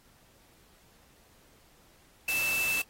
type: tone in noise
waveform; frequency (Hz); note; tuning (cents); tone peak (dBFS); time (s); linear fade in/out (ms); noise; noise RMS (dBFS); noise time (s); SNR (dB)
sine; 2643; E7; +4; -27; 2.28-2.82; 5; white; -35; 2.28-2.82; +5
effects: pink hiss -62 dBFS RMS until 2.89 s + AAC 48 kbps